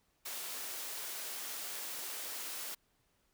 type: high-pass noise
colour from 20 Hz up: white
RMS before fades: -42 dBFS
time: 0.25-2.75 s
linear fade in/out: 10 ms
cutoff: 330 Hz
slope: 12 dB/octave
effects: pink hiss -75 dBFS RMS until 3.33 s